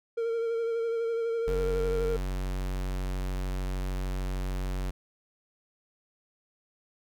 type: tone with vibrato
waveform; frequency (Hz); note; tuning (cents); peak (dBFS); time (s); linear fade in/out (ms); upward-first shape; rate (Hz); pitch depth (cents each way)
triangle; 460; A#4; -23; -25; 0.17-2.17; 10; sine; 12; 26
type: tone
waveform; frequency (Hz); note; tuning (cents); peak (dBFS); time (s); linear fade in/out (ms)
square; 46.58; F#1; +12; -30; 1.47-4.91; 10
effects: none